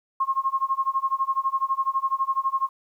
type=tone with tremolo; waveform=sine; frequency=1074 Hz; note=C6; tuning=45 cents sharp; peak=-18 dBFS; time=0.2-2.69 s; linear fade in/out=5 ms; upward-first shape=sine; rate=12 Hz; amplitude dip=95%; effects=10-bit

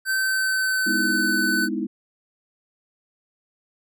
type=tone with pitch glide; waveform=square; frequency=1544 to 1506.1 Hz; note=G6 to F#6; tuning=-27 to +30 cents; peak=-21 dBFS; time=0.05-1.69 s; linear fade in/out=50 ms; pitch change=-43 cents; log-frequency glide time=0.17-1.33 s
type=chord; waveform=sine; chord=E major seventh; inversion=first; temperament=just; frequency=206 / 247.2 / 309 / 329.6 Hz; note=G#3 / B3 / D#4 / E4; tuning=-14 / +2 / -12 / 0 cents; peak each=-29 dBFS; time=0.86-1.87 s; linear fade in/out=10 ms
effects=none

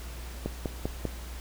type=click train; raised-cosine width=2 ms; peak=-16 dBFS; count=4; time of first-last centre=0.46-1.053 s; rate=5.06 Hz; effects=added 60 Hz sine -38 dBFS peak until 1.4 s + pink hiss -46 dBFS RMS until 1.4 s

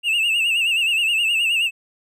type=tone with vibrato; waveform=triangle; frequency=2729 Hz; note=F7; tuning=41 cents flat; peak=-15 dBFS; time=0.03-1.71 s; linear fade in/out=50 ms; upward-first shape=sine; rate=9.5 Hz; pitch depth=92 cents each way; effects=none

